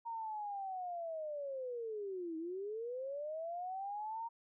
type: linear two-way sweep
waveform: sine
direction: down then up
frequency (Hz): 934 to 315.4 to 934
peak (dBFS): -39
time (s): 0.05-4.29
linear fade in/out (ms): 20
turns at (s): 2.37
effects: none